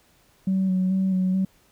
sine tone with vibrato, 187.9 Hz, F#3, 27 cents sharp, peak -18 dBFS, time 0.47-1.45 s, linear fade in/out 5 ms, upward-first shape square, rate 2.3 Hz, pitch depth 21 cents each way, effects tanh soft clip ceiling -16 dBFS + pink hiss -60 dBFS RMS until 1.71 s

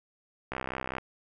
click train, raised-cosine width 0.5 ms, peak -18 dBFS, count 31, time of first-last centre 0.52-0.983 s, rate 64.8 Hz, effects none

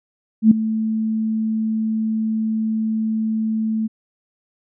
sine tone with ADSR envelope, 220 Hz, A3, in tune, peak -4 dBFS, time 0.42-3.88 s, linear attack 91 ms, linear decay 5 ms, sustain -14 dB, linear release 21 ms, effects none

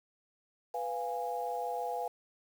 sine chord, F diminished, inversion second, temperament equal with one note detuned, 493.9 / 698.5 / 824.4 Hz, Cb5 / F5 / Ab5, 0 / 0 / -13 cents, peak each -38 / -37 / -37 dBFS, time 0.74-2.08 s, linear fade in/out 5 ms, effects 9-bit

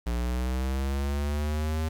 square linear sweep, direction up, 58.27 to 80 Hz, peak -27 dBFS, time 0.06-1.89 s, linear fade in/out 10 ms, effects 9-bit

